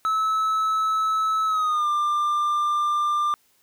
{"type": "tone with pitch glide", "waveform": "triangle", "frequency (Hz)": [1300, 1192.1], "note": ["E6", "D6"], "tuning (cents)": [-24, 26], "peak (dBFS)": -18, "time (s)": [0.05, 3.34], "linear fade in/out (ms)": 0, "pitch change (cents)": -150, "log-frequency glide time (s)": [1.46, 1.88], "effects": ["white hiss -63 dBFS RMS until 3.62 s"]}